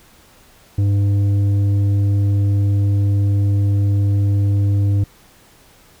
sine tone with tanh clipping, 100.3 Hz, G2, 40 cents sharp, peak -14 dBFS, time 0.78-5.04 s, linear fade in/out 5 ms, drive 7 dB, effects pink hiss -49 dBFS RMS until 6 s

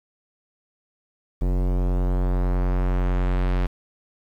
square tone with low-pass filter sweep, 45.41 Hz, F#1, 32 cents flat, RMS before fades -21 dBFS, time 1.41-3.67 s, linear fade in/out 10 ms, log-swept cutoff 500 to 2800 Hz, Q 0.81, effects 8-bit

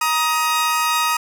sawtooth tone pair together, 943.4 / 1257 Hz, A#5 / D#6, +20 / +17 cents, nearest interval perfect fourth, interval 497 cents, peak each -17 / -15 dBFS, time 0.01-1.17 s, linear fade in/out 5 ms, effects none

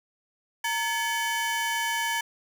30% pulse ring-modulated tone, 1318.5 Hz, E6, in tune, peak -20 dBFS, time 0.64-2.21 s, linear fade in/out 5 ms, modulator 396 Hz, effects none

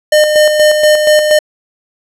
square tone with tremolo, 607 Hz, D#5, 43 cents flat, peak -5 dBFS, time 0.12-1.39 s, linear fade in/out 5 ms, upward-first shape square, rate 4.2 Hz, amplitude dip 45%, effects low-pass 12000 Hz 12 dB/octave

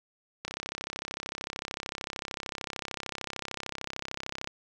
click train, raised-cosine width 0.2 ms, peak -17 dBFS, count 135, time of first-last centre 0.45-4.474 s, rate 33.3 Hz, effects none

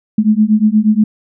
sine beating tone pair, 210 / 218.4 Hz, G#3 / A3, +19 / -13 cents, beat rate 8.4 Hz, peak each -11 dBFS, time 0.18-1.04 s, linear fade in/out 5 ms, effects none

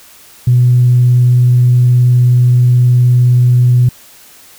sine tone with vibrato, 123.47 Hz, B2, in tune, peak -4 dBFS, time 0.47-3.89 s, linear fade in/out 5 ms, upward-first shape sine, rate 19 Hz, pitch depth 8 cents each way, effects tanh soft clip ceiling 0 dBFS + white hiss -40 dBFS RMS until 4.58 s

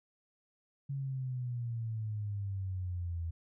sine exponential sweep, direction down, 139.9 to 82.3 Hz, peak -34 dBFS, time 0.89-3.31 s, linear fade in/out 10 ms, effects none

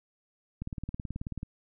click train, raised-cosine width 5 ms, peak -23 dBFS, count 16, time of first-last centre 0.62-1.431 s, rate 18.5 Hz, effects none

